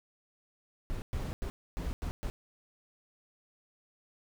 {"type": "noise bursts at uneven times", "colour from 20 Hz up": "brown", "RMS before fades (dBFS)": -35, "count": 6, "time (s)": [[0.9, 1.02], [1.13, 1.33], [1.42, 1.5], [1.77, 1.93], [2.02, 2.11], [2.23, 2.3]], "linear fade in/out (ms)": 0, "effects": []}